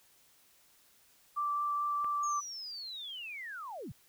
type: tone with vibrato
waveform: sine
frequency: 1170 Hz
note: D6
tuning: 7 cents flat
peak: -30 dBFS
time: 1.36-2.41 s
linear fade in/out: 20 ms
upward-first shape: triangle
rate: 4.6 Hz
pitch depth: 9 cents each way
type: click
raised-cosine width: 0.5 ms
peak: -32 dBFS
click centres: 2.045 s
type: linear sweep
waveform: sine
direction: down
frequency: 6645 to 79 Hz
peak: -40 dBFS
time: 2.23-3.92 s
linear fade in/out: 5 ms
effects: white hiss -65 dBFS RMS until 4.08 s